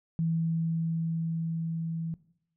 sine tone with level ramp, 164.1 Hz, E3, 8 cents flat, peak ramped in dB -25 to -31 dBFS, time 0.19-2.14 s, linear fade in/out 0 ms, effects noise-tail reverb RT60 0.7 s tail -18 dB re dry

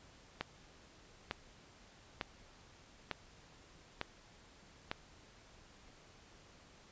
click train, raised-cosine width 0.3 ms, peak -20 dBFS, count 6, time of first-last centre 0.41-4.915 s, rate 1.11 Hz, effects pink hiss -61 dBFS RMS until 6.91 s + resampled to 16000 Hz

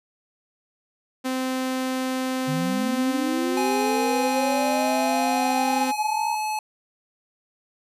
sawtooth tone, 259 Hz, C4, 17 cents flat, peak -20 dBFS, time 1.24-5.92 s, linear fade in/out 20 ms
sine linear sweep, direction up, 142.1 to 932.3 Hz, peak -25 dBFS, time 2.47-6.36 s, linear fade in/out 20 ms
square tone with pitch glide, 833 to 857.9 Hz, G#5 to A5, +5 to -44 cents, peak -25 dBFS, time 3.57-6.59 s, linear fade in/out 2 ms, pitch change +51 cents, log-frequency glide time 5.62-6.43 s
effects resampled to 32000 Hz

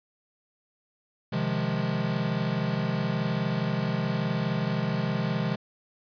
square chord, F minor seventh, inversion second, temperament equal, 130.81 / 155.56 / 174.61 / 207.7 Hz, C3 / Eb3 / F3 / Ab3, 0 / 0 / 0 / 0 cents, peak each -32 dBFS, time 1.32-5.56 s, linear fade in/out 10 ms, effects resampled to 11025 Hz

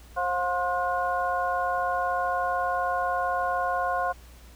sine tone cluster, 531 / 715 / 1059 / 1446 Hz, C5 / F5 / C6 / F#6, +25 / +41 / +21 / -40 cents, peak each -32 / -27 / -29 / -32 dBFS, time 0.16-4.13 s, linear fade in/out 20 ms, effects added 60 Hz sine -47 dBFS peak until 4.55 s + pink hiss -54 dBFS RMS until 4.55 s

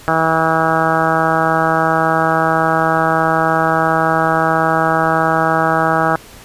harmonic tone, 161.5 Hz, E3, 35 cents flat, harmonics 1 / 2 / 3 / 4 / 5 / 6 / 7 / 8 / 9 / 10, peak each -22 / -22 / -23 / -19 / -18 / -24 / -22 / -19 / -22 / -24 dBFS, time 0.08-6.16 s, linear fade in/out 0 ms, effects pink hiss -39 dBFS RMS until 6.44 s + resampled to 32000 Hz

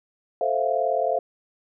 sine chord, F major seventh, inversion first, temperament equal, 440 / 523.3 / 659.3 / 698.5 Hz, A4 / C5 / E5 / F5, 0 / 0 / 0 / 0 cents, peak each -29 / -26 / -25 / -25 dBFS, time 0.41-1.19 s, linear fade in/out 2 ms, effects none

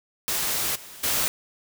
white noise with level steps, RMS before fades -26 / -43 / -24 dBFS, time 0.28-1.28 s, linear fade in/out 0 ms, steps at 0.75 / 1.03 s, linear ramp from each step 10 ms, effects none

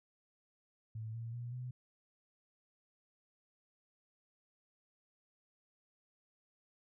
sine tone with pitch steps, 110.5 / 115.19 / 120.08 / 125.18 Hz, A2 / A#2 / B2 / B2, +8 / -20 / -48 / +24 cents, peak -40 dBFS, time 0.95-1.71 s, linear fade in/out 5 ms, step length 190 ms, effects none

